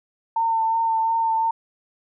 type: tone with vibrato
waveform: sine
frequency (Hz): 903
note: A5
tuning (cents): +45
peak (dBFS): -18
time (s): 0.36-1.51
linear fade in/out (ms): 5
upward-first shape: sine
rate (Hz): 2.8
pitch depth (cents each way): 18
effects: none